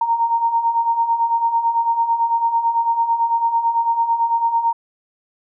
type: beating tone pair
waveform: sine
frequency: 919 / 928 Hz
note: A#5 / A#5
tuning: -25 / -8 cents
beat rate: 9 Hz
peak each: -22 / -16 dBFS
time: 0.01-4.73 s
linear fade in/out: 5 ms
effects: none